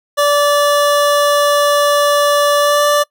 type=tone with pitch glide; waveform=25% pulse; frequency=580 to 585.4 Hz; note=D5 to D5; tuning=-22 to -6 cents; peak=-6 dBFS; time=0.17-3.04 s; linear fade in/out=20 ms; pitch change=+16 cents; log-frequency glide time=2.59-2.85 s; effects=noise-tail reverb RT60 0.1 s tail -23 dB re dry